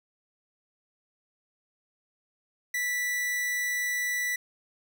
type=tone; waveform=45% pulse; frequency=1966 Hz; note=B6; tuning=8 cents flat; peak=-27 dBFS; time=2.74-4.36 s; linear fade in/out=5 ms; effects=none